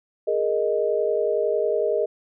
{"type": "chord", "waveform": "sine", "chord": "Ab suspended second", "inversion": "none", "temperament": "equal", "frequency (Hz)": [415.3, 466.2, 622.3], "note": ["Ab4", "Bb4", "Eb5"], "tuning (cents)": [0, 0, 0], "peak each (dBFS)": -24, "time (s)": [0.27, 2.06], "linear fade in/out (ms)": 10, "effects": []}